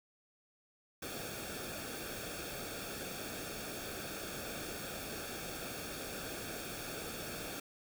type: noise with comb filter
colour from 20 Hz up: pink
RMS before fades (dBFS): -43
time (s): 1.02-7.6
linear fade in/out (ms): 5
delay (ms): 1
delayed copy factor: -0.7
effects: none